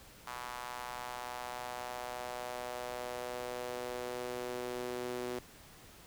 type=tone with high-pass filter sweep; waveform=sawtooth; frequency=123.47 Hz; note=B2; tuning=in tune; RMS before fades=-41 dBFS; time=0.27-5.39 s; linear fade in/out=5 ms; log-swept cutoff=1000 to 350 Hz; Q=2.3; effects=pink hiss -56 dBFS RMS until 6.06 s